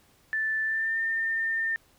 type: tone with pitch glide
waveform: sine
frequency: 1760 to 1807.4 Hz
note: A6 to A6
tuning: 0 to +46 cents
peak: -25 dBFS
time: 0.33-1.76 s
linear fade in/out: 0 ms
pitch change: +46 cents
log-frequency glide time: 0.64-0.97 s
effects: pink hiss -62 dBFS RMS until 1.98 s